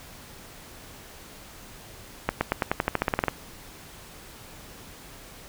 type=accelerating click train; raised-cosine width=0.5 ms; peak=-7 dBFS; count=14; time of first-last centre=2.29-3.283 s; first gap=120 ms; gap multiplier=0.92; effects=pink hiss -46 dBFS RMS until 5.48 s